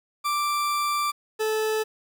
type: tone pair in turn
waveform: 40% pulse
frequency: 1174.7 / 435.1 Hz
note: D6 / A4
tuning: 0 / -19 cents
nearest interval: octave + perfect fourth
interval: 1719 cents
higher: first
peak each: -22 dBFS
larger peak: neither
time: 0.24-1.12 / 1.39-1.84 s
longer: first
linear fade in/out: 20 ms
effects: 9-bit